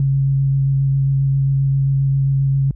sine tone with vibrato, 136.7 Hz, C#3, 24 cents flat, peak -13 dBFS, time 0-2.71 s, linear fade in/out 2 ms, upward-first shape square, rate 7.5 Hz, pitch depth 9 cents each way, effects added 50 Hz sine -33 dBFS peak until 2.75 s

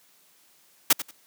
white noise with echo, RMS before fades -17 dBFS, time 0.9-0.93 s, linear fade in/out 5 ms, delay 91 ms, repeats 2, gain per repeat -14 dB, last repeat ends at 1.112 s, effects white hiss -60 dBFS RMS until 1.26 s + high-pass 150 Hz 12 dB/octave

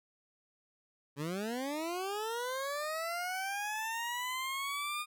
20% pulse linear sweep, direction up, 135.8 to 1225 Hz, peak -30 dBFS, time 1.16-5.06 s, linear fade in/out 50 ms, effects none

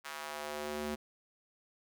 square tone with high-pass filter sweep, 74.6 Hz, D2, 28 cents sharp, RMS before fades -40 dBFS, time 0.04-0.96 s, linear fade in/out 20 ms, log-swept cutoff 1300 to 230 Hz, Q 1.2, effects none

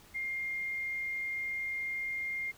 sine tone, 2117 Hz, C7, 20 cents sharp, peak -33 dBFS, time 0.14-2.52 s, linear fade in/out 20 ms, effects pink hiss -58 dBFS RMS until 2.57 s

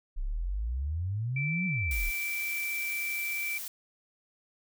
sine exponential two-way sweep, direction up then down, 30.87 to 190.5 to 30.87 Hz, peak -29 dBFS, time 0.16-2.11 s, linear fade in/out 20 ms, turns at 1.66 s
sine tone, 2332 Hz, D7, 13 cents flat, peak -31 dBFS, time 1.36-3.58 s, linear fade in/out 5 ms
blue noise, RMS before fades -39 dBFS, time 1.91-3.68 s, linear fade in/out 2 ms
effects none

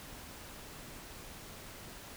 silence, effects pink hiss -49 dBFS RMS until 2.16 s

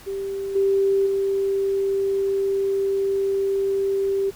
sine tone with level steps, 392 Hz, G4, in tune, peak -25 / -16 / -19 dBFS, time 0.06-4.31 s, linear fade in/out 20 ms, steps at 0.55 / 1.06 s, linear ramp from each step 10 ms, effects pink hiss -46 dBFS RMS until 4.35 s

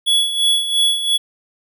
square tone with tremolo, 3382 Hz, G#7, 31 cents sharp, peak -12 dBFS, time 0.06-1.18 s, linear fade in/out 20 ms, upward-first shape sine, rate 2.9 Hz, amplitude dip 65%, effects none

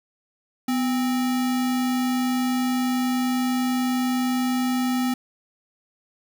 sine tone with sample-and-hold, 250.5 Hz, B3, 25 cents sharp, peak -20 dBFS, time 0.68-5.14 s, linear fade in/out 5 ms, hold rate 1050 Hz, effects none

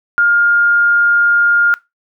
sine tone, 1412 Hz, F6, 19 cents sharp, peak -8 dBFS, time 0.18-1.74 s, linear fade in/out 0 ms, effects noise-tail reverb RT60 0.2 s tail -20 dB re dry

